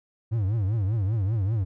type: tone with vibrato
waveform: triangle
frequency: 104.2 Hz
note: G#2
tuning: 6 cents sharp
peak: -20 dBFS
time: 0.31-1.65 s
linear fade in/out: 20 ms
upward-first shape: triangle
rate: 5.1 Hz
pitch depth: 240 cents each way
effects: none